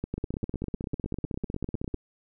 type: two click trains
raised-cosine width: 3 ms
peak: -17 / -20 dBFS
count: 20 / 29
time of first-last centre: 0.04-1.944 / 0.18-1.941 s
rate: 9.98 / 15.9 Hz
effects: none